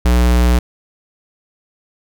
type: tone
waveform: square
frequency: 60.6 Hz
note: B1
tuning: 32 cents flat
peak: -10 dBFS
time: 0.05-0.59 s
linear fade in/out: 5 ms
effects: none